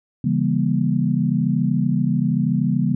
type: chord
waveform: sine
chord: C# diminished seventh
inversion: none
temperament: just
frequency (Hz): 138.59 / 166.31 / 199.57 / 239.5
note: C#3 / E3 / G3 / Bb3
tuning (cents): 0 / +16 / +31 / +47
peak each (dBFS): -22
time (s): 0.24-2.95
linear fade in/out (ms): 5
effects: none